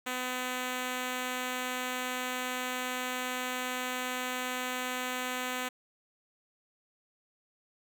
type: tone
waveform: 5% pulse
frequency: 252.5 Hz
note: B3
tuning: 39 cents sharp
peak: -21 dBFS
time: 0.06-5.69 s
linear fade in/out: 10 ms
effects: none